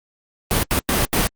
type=noise bursts at uneven times; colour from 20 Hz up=pink; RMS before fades=-18 dBFS; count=4; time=0.51-0.63 / 0.71-0.79 / 0.89-1.05 / 1.13-1.27 s; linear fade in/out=0 ms; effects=Opus 32 kbps